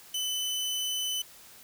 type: tone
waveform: sawtooth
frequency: 3015 Hz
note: F#7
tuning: 32 cents sharp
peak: -26 dBFS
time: 0.14-1.22 s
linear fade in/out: 5 ms
effects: white hiss -52 dBFS RMS until 1.63 s